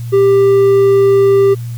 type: tone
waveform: triangle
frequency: 394.6 Hz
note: G4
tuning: 11 cents sharp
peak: -4 dBFS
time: 0.12-1.55 s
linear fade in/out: 20 ms
effects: added 118 Hz sine -20 dBFS peak until 1.77 s + white hiss -42 dBFS RMS until 1.77 s